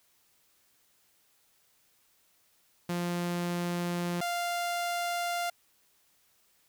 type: tone pair in turn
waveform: sawtooth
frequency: 174.6 / 696.9 Hz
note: F3 / F5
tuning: 0 / -4 cents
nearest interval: 2 octaves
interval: 2396 cents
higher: second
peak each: -26 dBFS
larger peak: neither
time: 2.89-4.21 / 4.21-5.5 s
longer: first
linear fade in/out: 5 ms
effects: white hiss -68 dBFS RMS until 6.68 s